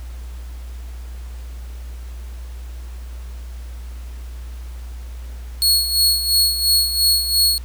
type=tone with tremolo; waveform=sawtooth; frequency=4341 Hz; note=C#8; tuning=37 cents flat; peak=-9 dBFS; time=5.62-7.58 s; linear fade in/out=0 ms; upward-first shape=sine; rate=2.9 Hz; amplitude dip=65%; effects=added 60 Hz sine -29 dBFS peak until 7.64 s + pink hiss -47 dBFS RMS until 7.64 s